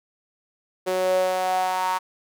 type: tone with high-pass filter sweep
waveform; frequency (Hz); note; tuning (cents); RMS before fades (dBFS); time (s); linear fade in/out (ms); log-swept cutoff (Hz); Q
sawtooth; 185; F#3; 0; -23; 0.86-1.99; 20; 450 to 990; 6.6
effects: none